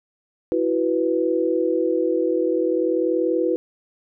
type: chord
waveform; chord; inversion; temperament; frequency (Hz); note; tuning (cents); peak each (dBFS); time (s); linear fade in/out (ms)
sine; E suspended second; none; equal; 329.6 / 370 / 493.9; E4 / F#4 / B4; 0 / 0 / 0; -22 / -23 / -22; 0.52-3.56; 0
effects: none